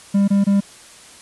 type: tone bursts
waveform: triangle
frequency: 199.3 Hz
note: G3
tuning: 29 cents sharp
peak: -10 dBFS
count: 3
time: 0.14-0.606 s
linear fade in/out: 10 ms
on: 140 ms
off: 23 ms
effects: white hiss -43 dBFS RMS until 1.21 s + resampled to 24000 Hz